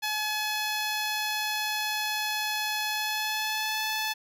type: tone with pitch glide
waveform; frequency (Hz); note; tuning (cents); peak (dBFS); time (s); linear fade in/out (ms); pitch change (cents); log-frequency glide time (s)
10% pulse; 852 to 867.4; G#5 to A5; +44 to -25; -19; 0.02-4.14; 20; +31; 2.89-3.84
effects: none